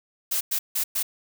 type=noise bursts at uneven times; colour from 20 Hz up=blue; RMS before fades=-25 dBFS; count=4; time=0.31-0.41 / 0.51-0.59 / 0.75-0.84 / 0.95-1.03 s; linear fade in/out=10 ms; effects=none